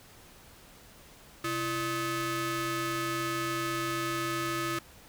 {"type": "ring-modulated tone", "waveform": "sawtooth", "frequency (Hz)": 466.2, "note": "A#4", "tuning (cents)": 0, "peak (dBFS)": -23, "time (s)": [1.44, 4.79], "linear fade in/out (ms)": 5, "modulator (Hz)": 803, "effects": ["pink hiss -54 dBFS RMS until 5.08 s"]}